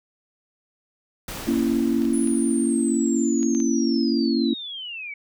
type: noise with exponential decay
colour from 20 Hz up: pink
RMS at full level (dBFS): -32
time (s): 1.28-4.27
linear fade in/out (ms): 2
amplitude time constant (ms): 650
type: chord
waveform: sine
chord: A# diminished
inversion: none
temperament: equal with one note detuned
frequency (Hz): 233.1 / 277.2 / 333.8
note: A#3 / C#4 / E4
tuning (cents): 0 / 0 / +22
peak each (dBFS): -22 / -23 / -24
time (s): 1.47-4.54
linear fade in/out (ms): 10
type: clicks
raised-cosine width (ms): 0.2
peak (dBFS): -24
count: 8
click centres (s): 1.483 / 1.595 / 2.02 / 2.052 / 2.274 / 3.43 / 3.549 / 3.602
type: linear sweep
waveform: sine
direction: down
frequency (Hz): 10070 to 2217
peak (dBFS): -31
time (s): 2.13-5.14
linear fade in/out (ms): 5
effects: none